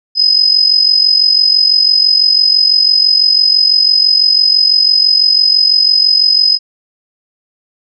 sine tone with amplitude modulation, 5040 Hz, D#8, 21 cents sharp, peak -3 dBFS, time 0.15-6.59 s, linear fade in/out 50 ms, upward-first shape sine, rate 46 Hz, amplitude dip 70%, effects none

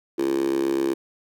10% pulse tone with high-pass filter, 67.9 Hz, C#2, 35 cents flat, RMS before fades -23 dBFS, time 0.18-0.94 s, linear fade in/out 10 ms, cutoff 350 Hz, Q 6.6, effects none

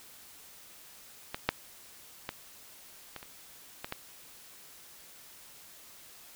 clicks, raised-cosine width 0.3 ms, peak -18 / -8 / -18 / -24 / -29 / -20 / -18 dBFS, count 7, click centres 1.345 / 1.49 / 2.291 / 3.163 / 3.229 / 3.845 / 3.924 s, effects white hiss -53 dBFS RMS until 6.35 s

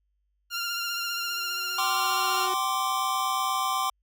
15% pulse tone with vibrato, 1393 Hz, F6, 5 cents flat, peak -22 dBFS, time 0.5-2.49 s, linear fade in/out 50 ms, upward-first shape triangle, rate 15 Hz, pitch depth 31 cents each way
sawtooth tone with exponential growth, 370 Hz, F#4, in tune, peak -28 dBFS, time 0.6-2.54 s, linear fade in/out 2 ms, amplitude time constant 420 ms
square chord, G suspended fourth, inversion none, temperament equal with one note detuned, 771 / 1046.5 / 1174.7 Hz, G5 / C6 / D6, -29 / 0 / 0 cents, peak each -32 / -29 / -30 dBFS, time 1.78-3.9 s, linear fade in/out 5 ms
effects added 50 Hz sine -70 dBFS peak until 4.02 s

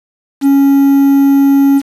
triangle tone with quantisation, 277.2 Hz, C#4, in tune, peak -3 dBFS, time 0.41-1.82 s, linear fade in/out 50 ms, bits 5, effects resampled to 32000 Hz

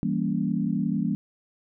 sine chord, E diminished seventh, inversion none, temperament equal with one note detuned, 164.81 / 196 / 233.1 / 280.2 Hz, E3 / G3 / Bb3 / Db4, 0 / 0 / 0 / +19 cents, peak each -29 / -27 / -28 / -31 dBFS, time 0.03-1.15 s, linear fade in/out 0 ms, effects none

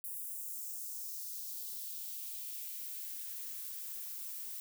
violet noise with high-pass filter sweep, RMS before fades -43 dBFS, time 0.04-4.6 s, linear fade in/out 0 ms, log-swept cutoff 10000 to 740 Hz, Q 1.5, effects none

